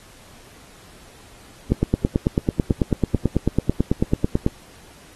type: click train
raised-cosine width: 3 ms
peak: -3 dBFS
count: 26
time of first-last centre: 1.72-4.464 s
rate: 9.11 Hz
effects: pink hiss -48 dBFS RMS until 5.15 s + AAC 32 kbps